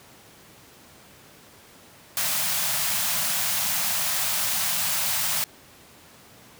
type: band-stop noise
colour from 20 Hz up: white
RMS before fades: -25 dBFS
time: 2.17-5.44 s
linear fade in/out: 0 ms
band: 220 to 580 Hz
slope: 96 dB/octave
effects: pink hiss -50 dBFS RMS until 6.59 s + high-pass 100 Hz 12 dB/octave